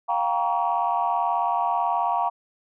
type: chord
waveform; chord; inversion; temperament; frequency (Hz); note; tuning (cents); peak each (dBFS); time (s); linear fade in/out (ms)
sine; G half-diminished seventh; third; just; 705.6 / 784 / 940.8 / 1128.9; F5 / G5 / Bb5 / Db6; +18 / 0 / +16 / +31; -25 / -27 / -24 / -28; 0.08-2.3; 20
effects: tanh soft clip ceiling -12 dBFS